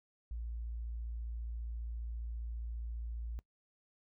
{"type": "tone", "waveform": "sine", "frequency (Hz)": 57.4, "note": "A#1", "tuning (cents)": -26, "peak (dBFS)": -38, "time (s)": [0.31, 3.39], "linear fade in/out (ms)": 0, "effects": ["noise-tail reverb RT60 0.1 s tail -21 dB re dry"]}